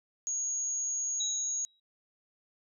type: tone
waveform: sine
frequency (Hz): 6645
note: G#8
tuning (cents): 0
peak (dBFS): -30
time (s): 0.27-1.65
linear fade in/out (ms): 0
type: tone with exponential decay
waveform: sine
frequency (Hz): 3847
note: B7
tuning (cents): -46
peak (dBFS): -31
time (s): 1.2-1.8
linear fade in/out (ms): 5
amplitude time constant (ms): 130
effects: none